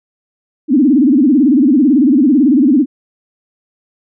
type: tone with vibrato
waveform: sine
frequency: 274.3 Hz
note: C#4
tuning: 18 cents flat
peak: -6 dBFS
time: 0.68-2.86 s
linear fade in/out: 50 ms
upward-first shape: sine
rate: 18 Hz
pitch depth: 240 cents each way
effects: none